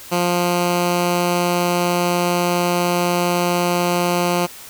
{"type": "tone", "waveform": "10% pulse", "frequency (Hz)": 175.8, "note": "F3", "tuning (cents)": 12, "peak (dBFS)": -8, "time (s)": [0.11, 4.47], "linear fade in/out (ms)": 20, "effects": ["white hiss -38 dBFS RMS until 4.69 s"]}